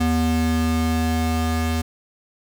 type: tone pair together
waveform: square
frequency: 80.69 / 241.8 Hz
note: E2 / B3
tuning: -36 / -36 cents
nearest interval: octave + perfect fifth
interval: 1900 cents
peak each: -22 dBFS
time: 0-1.82 s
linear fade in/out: 10 ms
effects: none